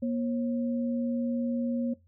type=tone pair together; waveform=sine; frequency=238.5 / 540 Hz; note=A#3 / C#5; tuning=+40 / -45 cents; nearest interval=octave + major second; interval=1415 cents; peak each=-27 / -35 dBFS; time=0.02-1.94 s; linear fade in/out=10 ms; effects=noise-tail reverb RT60 0.2 s tail -20 dB re dry + added 87 Hz sine -59 dBFS peak until 2.07 s